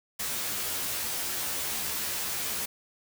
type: noise with comb filter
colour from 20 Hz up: white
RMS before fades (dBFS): -32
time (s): 0.19-2.66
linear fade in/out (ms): 10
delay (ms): 14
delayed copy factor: +0.9
effects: none